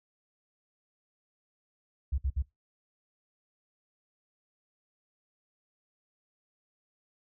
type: tone bursts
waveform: sine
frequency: 67.8 Hz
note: C#2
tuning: 38 cents flat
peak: -26 dBFS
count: 3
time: 2.12-2.424 s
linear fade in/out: 10 ms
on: 62 ms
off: 59 ms
effects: noise-tail reverb RT60 0.2 s tail -21 dB re dry